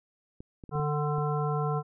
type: clicks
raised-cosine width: 3 ms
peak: -30 dBFS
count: 6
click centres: 0.405 / 0.638 / 0.693 / 0.754 / 0.798 / 1.183 s
type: harmonic tone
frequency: 148.5 Hz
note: D3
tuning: 20 cents sharp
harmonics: 1 / 3 / 5 / 7 / 9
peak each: -28 / -33 / -35 / -36 / -38 dBFS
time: 0.71-1.83 s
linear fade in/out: 50 ms
effects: none